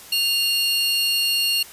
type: tone pair together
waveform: 45% pulse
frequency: 2794 / 4341 Hz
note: F7 / C#8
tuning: 0 / -37 cents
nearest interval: minor sixth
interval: 763 cents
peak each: -21 dBFS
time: 0.12-1.63 s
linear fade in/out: 5 ms
effects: white hiss -42 dBFS RMS until 1.72 s + resampled to 32000 Hz